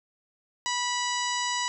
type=harmonic tone; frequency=980 Hz; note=B5; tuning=14 cents flat; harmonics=1 / 2 / 3 / 4 / 5 / 6 / 7 / 8; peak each=-30 / -33 / -35 / -36 / -37 / -38 / -38 / -39 dBFS; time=0.66-1.68 s; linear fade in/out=0 ms; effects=none